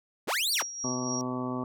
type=linear two-way sweep; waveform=sawtooth; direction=up then down; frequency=89.1 to 4800 to 89.1 Hz; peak=-23 dBFS; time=0.27-0.63 s; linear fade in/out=20 ms; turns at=0.52 s
type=tone with tremolo; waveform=sine; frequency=5660 Hz; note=F8; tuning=22 cents sharp; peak=-31 dBFS; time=0.52-1.21 s; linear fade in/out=0 ms; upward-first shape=sine; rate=3.6 Hz; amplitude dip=55%
type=harmonic tone; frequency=126.3 Hz; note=B2; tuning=39 cents sharp; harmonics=1 / 2 / 3 / 4 / 5 / 6 / 7 / 8 / 9; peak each=-39 / -32 / -39 / -43 / -41 / -48 / -42 / -46 / -39 dBFS; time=0.84-1.64 s; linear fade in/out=2 ms
effects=none

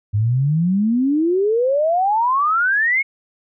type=exponential sweep; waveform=sine; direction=up; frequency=100 to 2217 Hz; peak=-14 dBFS; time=0.13-3.03 s; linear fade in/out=20 ms; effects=none

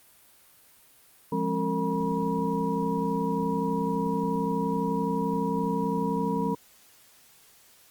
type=tone cluster; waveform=sine; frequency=172.5 / 204.2 / 267.7 / 455.3 / 966 Hz; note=F3 / G#3 / C4 / A#4 / B5; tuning=-21 / -29 / +40 / -41 / -39 cents; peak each=-31 dBFS; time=1.32-6.55 s; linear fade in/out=5 ms; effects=white hiss -57 dBFS RMS until 7.9 s + Opus 32 kbps

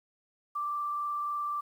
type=tone with frequency modulation; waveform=sine; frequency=1174.7 Hz; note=D6; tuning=in tune; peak=-30 dBFS; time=0.55-1.61 s; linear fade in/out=10 ms; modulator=23.5 Hz; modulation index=0.43; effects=10-bit

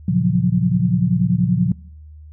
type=chord; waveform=sine; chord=Gb major seventh; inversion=first; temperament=equal; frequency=116.54 / 138.59 / 174.61 / 185 Hz; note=Bb2 / Db3 / F3 / Gb3; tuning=0 / 0 / 0 / 0 cents; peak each=-21 / -22 / -17 / -20 dBFS; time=0.08-1.72 s; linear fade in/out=5 ms; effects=noise-tail reverb RT60 0.8 s tail -26 dB re dry + added 76 Hz sine -37 dBFS peak until 2.32 s

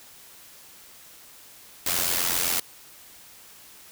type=noise with amplitude modulation; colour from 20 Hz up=white; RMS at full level=-22 dBFS; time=1.86-2.6 s; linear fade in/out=5 ms; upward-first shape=sine; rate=87.5 Hz; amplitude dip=70%; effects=white hiss -49 dBFS RMS until 3.91 s

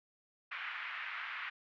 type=band-pass noise; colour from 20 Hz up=white; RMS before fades=-42 dBFS; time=0.51-1.5 s; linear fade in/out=10 ms; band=1200 to 2400 Hz; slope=24 dB/octave; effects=low-pass 4000 Hz 12 dB/octave

